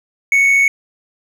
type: tone with amplitude modulation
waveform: triangle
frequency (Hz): 2217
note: C#7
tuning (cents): 0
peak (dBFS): -6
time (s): 0.32-0.68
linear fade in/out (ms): 2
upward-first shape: sine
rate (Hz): 93.6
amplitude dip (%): 30
effects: none